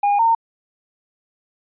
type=tone pair in turn; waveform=triangle / sine; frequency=814 / 913.7 Hz; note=G#5 / A#5; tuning=-35 / -35 cents; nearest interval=major second; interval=200 cents; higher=second; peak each=-12 dBFS; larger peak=neither; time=0.03-0.19 / 0.19-0.35 s; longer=neither; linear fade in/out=5 ms; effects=resampled to 8000 Hz